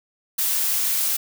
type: noise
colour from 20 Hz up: blue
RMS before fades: -22 dBFS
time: 0.38-1.17 s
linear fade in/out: 10 ms
effects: none